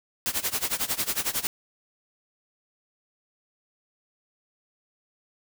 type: noise with tremolo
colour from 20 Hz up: white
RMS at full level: -25 dBFS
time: 0.26-1.47 s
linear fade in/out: 0 ms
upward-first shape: sine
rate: 11 Hz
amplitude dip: 90%
effects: none